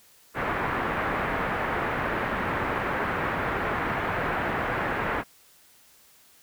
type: low-pass noise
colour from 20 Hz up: white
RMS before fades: -28 dBFS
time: 0.34-5.24 s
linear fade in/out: 50 ms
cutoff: 1800 Hz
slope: 24 dB/octave
effects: white hiss -57 dBFS RMS until 6.42 s